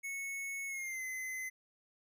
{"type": "tone with pitch glide", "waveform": "square", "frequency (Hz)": [2203, 2044], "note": ["C#7", "C7"], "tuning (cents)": [-11, -41], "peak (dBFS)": -39, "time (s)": [0.03, 1.5], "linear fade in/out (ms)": 20, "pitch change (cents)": -130, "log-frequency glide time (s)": [0.67, 1.03], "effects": []}